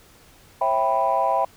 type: chord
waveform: sine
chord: C# half-diminished seventh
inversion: none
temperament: equal with one note detuned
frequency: 540.5 / 659.3 / 784 / 987.8 Hz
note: C#5 / E5 / G5 / B5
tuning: -44 / 0 / 0 / 0 cents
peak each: -26 / -23 / -22 / -22 dBFS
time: 0.61-1.45 s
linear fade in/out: 5 ms
effects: tanh soft clip ceiling -10 dBFS + pink hiss -52 dBFS RMS until 1.56 s